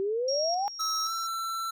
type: exponential sweep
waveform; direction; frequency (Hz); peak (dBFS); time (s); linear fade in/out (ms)
sine; up; 380 to 832; -26; 0-0.68; 0
type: tone with tremolo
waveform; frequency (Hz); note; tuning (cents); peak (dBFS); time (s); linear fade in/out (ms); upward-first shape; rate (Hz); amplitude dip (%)
sine; 5588; F8; 0; -29; 0.28-1.27; 5; square; 1.9; 65
type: tone with pitch glide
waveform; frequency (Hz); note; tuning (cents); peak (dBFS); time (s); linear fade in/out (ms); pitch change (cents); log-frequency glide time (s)
square; 1300 to 1340.4; E6 to E6; -24 to +29; -31; 0.79-1.71; 10; +53; 1.04-1.12
effects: none